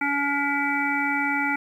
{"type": "harmonic tone with a mistuned harmonic", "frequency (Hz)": 283.2, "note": "C#4", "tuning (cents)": 37, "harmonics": [1, 3, 5, 7, 8], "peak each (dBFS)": [-28, -28, -28, -28, -28], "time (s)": [0.01, 1.56], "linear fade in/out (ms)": 5, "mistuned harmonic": 8, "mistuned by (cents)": 26, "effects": ["9-bit"]}